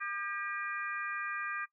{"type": "harmonic tone with a mistuned harmonic", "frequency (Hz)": 400.7, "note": "G4", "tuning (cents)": 38, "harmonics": [3, 4, 5, 6], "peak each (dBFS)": [-39, -39, -43, -43], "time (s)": [0, 1.66], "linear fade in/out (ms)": 20, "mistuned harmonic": 5, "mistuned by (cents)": -66, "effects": ["noise-tail reverb RT60 0.1 s tail -19 dB re dry"]}